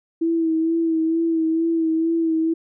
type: tone with vibrato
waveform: sine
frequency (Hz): 326.4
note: E4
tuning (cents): -17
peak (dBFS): -17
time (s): 0.21-2.54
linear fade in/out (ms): 10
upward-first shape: sine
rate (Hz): 2.2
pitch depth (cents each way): 32
effects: none